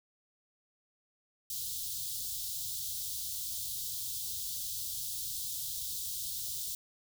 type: band-stop noise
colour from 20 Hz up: white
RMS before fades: -38 dBFS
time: 1.5-6.75 s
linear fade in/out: 2 ms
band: 140 to 3400 Hz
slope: 48 dB/octave
effects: none